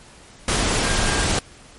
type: tone in noise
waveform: sine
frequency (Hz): 1606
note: G6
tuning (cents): +41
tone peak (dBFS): -29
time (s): 0.84-1.24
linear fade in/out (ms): 2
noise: pink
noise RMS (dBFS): -20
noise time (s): 0.48-1.39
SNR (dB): -12
effects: pink hiss -46 dBFS RMS until 1.78 s + MP3 48 kbps